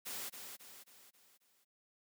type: noise with echo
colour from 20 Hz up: white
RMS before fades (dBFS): -43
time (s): 0.05-0.3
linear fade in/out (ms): 20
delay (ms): 270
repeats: 5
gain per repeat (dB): -6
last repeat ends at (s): 1.65
effects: noise-tail reverb RT60 0.1 s tail -23 dB re dry + high-pass 150 Hz 12 dB/octave